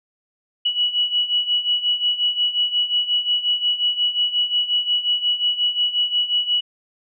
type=beating tone pair; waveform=sine; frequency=2931 / 2936.6 Hz; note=F#7 / F#7; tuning=-17 / -14 cents; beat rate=5.6 Hz; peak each=-23 / -19 dBFS; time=0.65-6.61 s; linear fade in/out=10 ms; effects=none